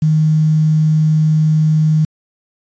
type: tone with quantisation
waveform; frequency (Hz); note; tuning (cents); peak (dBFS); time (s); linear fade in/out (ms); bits
sine; 155.56; D#3; 0; -9; 0.02-2.05; 5; 6
effects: resampled to 16000 Hz